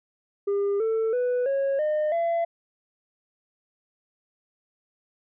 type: tone with pitch steps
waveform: sine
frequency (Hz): 401.8 / 445.8 / 494.7 / 548.9 / 609 / 675.7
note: G4 / A4 / B4 / C#5 / D#5 / E5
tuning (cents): +43 / +23 / +3 / -17 / -37 / +43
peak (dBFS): -19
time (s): 0.47-2.45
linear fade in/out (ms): 10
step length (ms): 330
effects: tanh soft clip ceiling -21 dBFS